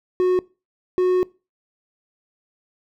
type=tone bursts at uneven times; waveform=triangle; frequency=365.8 Hz; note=F#4; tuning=20 cents flat; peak=-13 dBFS; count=2; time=0.2-0.39 / 0.98-1.23 s; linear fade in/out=0 ms; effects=noise-tail reverb RT60 0.3 s tail -22 dB re dry